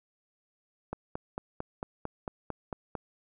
click train, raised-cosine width 1 ms, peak -20 dBFS, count 10, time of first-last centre 0.93-2.952 s, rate 4.45 Hz, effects none

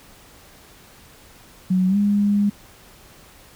sine tone with pitch glide, 185 to 204.1 Hz, F#3 to G#3, 0 to -30 cents, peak -15 dBFS, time 1.7-2.5 s, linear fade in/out 10 ms, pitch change +170 cents, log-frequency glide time 1.88-1.97 s, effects pink hiss -48 dBFS RMS until 3.55 s

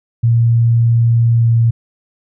sine tone with pitch glide, 116.6 to 115.66 Hz, A#2 to A#2, +1 to -13 cents, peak -8 dBFS, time 0.23-1.71 s, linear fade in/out 10 ms, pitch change -14 cents, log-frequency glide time 1.35-1.49 s, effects none

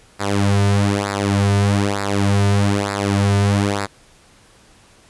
sawtooth tone with flanger, 100.5 Hz, G2, 44 cents sharp, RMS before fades -17 dBFS, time 0.19-3.87 s, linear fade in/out 20 ms, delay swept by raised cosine 0.32 to 3.72 ms, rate 1.1 Hz, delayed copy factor -0.8, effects pink hiss -50 dBFS RMS until 5.09 s + resampled to 24000 Hz

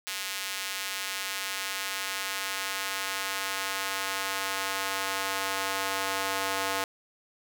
square tone with high-pass filter sweep, 97 Hz, G2, 18 cents flat, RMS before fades -32 dBFS, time 0.07-6.84 s, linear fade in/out 0 ms, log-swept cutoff 2300 to 760 Hz, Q 0.79, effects none

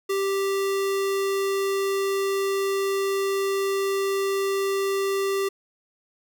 square tone, 392 Hz, G4, in tune, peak -23 dBFS, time 0.09-5.49 s, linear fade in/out 10 ms, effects none

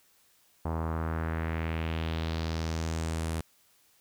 sawtooth tone with low-pass filter sweep, 81.1 Hz, E2, 28 cents flat, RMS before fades -32 dBFS, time 0.65-3.41 s, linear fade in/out 5 ms, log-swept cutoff 940 to 11000 Hz, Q 2.2, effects white hiss -65 dBFS RMS until 4 s

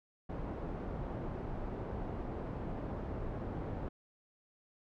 pink low-pass noise, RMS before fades -40 dBFS, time 0.29-3.89 s, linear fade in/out 10 ms, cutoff 760 Hz, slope 12 dB/octave, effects none

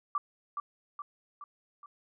sine tone with echo, 1165 Hz, D6, 14 cents flat, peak -27 dBFS, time 0.15-0.18 s, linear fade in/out 2 ms, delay 420 ms, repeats 4, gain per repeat -5 dB, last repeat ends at 1.86 s, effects none

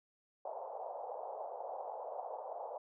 white band-pass noise, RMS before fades -44 dBFS, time 0.45-2.78 s, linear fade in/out 5 ms, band 500 to 870 Hz, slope 48 dB/octave, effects none

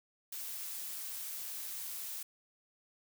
blue noise, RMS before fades -42 dBFS, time 0.32-2.23 s, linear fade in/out 5 ms, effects none

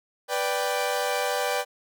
sawtooth chord, G major, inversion first, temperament equal, 493.9 / 587.3 / 784 Hz, B4 / D5 / G5, 0 / 0 / 0 cents, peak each -25 dBFS, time 0.28-1.65 s, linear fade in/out 50 ms, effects none

